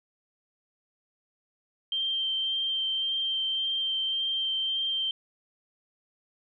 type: tone with vibrato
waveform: sine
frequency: 3145 Hz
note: G7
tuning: 5 cents sharp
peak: -26 dBFS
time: 1.92-5.11 s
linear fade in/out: 2 ms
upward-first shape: sine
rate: 1.8 Hz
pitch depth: 10 cents each way
effects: none